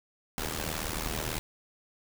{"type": "noise with amplitude modulation", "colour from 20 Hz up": "pink", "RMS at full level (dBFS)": -30, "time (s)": [0.38, 1.39], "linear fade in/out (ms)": 0, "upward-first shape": "sine", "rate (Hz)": 78.2, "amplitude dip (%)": 85, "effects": []}